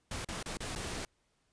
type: noise with dropouts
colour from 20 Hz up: pink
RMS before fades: -39 dBFS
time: 0.11-1.05 s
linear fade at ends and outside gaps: 2 ms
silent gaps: 0.247-0.286 / 0.428-0.459 / 0.571-0.604 / 0.752-0.759 s
effects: pink hiss -75 dBFS RMS until 1.52 s + resampled to 22050 Hz